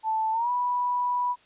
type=tone with pitch glide; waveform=sine; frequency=880 to 982.1 Hz; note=A5 to B5; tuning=0 to -10 cents; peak=-23 dBFS; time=0.03-1.36 s; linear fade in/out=50 ms; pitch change=+190 cents; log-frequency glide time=0.32-0.5 s; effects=white hiss -59 dBFS RMS until 1.45 s + resampled to 8000 Hz